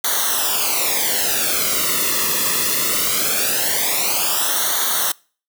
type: noise with flanger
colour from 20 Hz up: white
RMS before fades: -19 dBFS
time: 0.04-5.12 s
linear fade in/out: 5 ms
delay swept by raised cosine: 0.39 to 1.33 ms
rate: 0.21 Hz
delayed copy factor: -0.9
effects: noise-tail reverb RT60 0.4 s tail -25 dB re dry